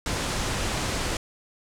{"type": "low-pass noise", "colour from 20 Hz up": "pink", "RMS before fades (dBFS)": -28, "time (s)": [0.06, 1.17], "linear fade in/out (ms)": 2, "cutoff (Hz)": 9100, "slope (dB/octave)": 24, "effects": []}